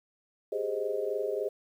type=chord; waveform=sine; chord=Ab major seventh; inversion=third; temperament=equal; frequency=392 / 415.3 / 523.3 / 622.3 Hz; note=G4 / Ab4 / C5 / Eb5; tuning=0 / 0 / 0 / 0 cents; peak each=-36 / -32 / -35 / -36 dBFS; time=0.52-1.49 s; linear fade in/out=5 ms; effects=10-bit